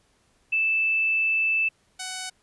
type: tone pair in turn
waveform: sine / 5% pulse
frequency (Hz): 2637 / 746.2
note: E7 / F#5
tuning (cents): 0 / +14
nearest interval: octave + minor seventh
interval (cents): 2186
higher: first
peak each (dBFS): -20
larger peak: neither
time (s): 0.52-1.69 / 1.99-2.3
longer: first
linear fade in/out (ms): 10
effects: pink hiss -65 dBFS RMS until 2.42 s + resampled to 24000 Hz